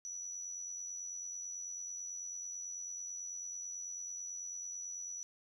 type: tone with amplitude modulation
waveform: sine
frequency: 5900 Hz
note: F#8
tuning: 6 cents flat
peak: -39 dBFS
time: 0.05-5.23 s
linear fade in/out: 0 ms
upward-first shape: sine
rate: 89.1 Hz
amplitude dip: 45%
effects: 12-bit